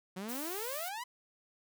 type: exponential sweep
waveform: sawtooth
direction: up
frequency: 178.7 to 1021 Hz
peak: -35 dBFS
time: 0.16-1.04 s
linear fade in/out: 10 ms
type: noise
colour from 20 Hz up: blue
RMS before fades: -42 dBFS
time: 0.28-0.9 s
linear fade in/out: 20 ms
effects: none